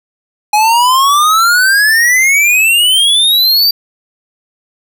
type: exponential sweep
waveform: square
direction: up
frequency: 830.6 to 4699 Hz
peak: -7 dBFS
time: 0.53-3.71 s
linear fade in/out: 5 ms
effects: none